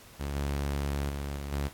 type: tone with level steps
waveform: sawtooth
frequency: 70.7 Hz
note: C#2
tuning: 35 cents sharp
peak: -28 / -25 / -29 / -31 / -25 dBFS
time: 0.19-1.69 s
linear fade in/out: 20 ms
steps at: 0.35 / 1.09 / 1.36 / 1.52 s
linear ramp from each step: 10 ms
effects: pink hiss -52 dBFS RMS until 1.73 s + AAC 64 kbps